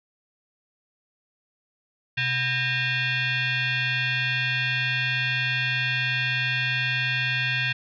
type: tone with frequency modulation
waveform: sine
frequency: 128.6 Hz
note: C3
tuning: 30 cents flat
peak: -22 dBFS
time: 2.17-7.73 s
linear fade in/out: 10 ms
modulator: 861 Hz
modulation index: 3.7
effects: none